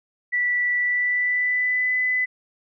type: tone with pitch glide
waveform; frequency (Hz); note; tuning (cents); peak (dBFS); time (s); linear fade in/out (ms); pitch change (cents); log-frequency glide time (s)
sine; 1962 to 2006; B6 to B6; -12 to +26; -19; 0.32-2.26; 20; +38; 0.77-1.95
effects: none